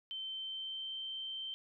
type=tone with pitch glide; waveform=sine; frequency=3096 to 3118 Hz; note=G7 to G7; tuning=-22 to -10 cents; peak=-39 dBFS; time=0.11-1.54 s; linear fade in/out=0 ms; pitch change=+12 cents; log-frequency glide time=0.23-0.93 s; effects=none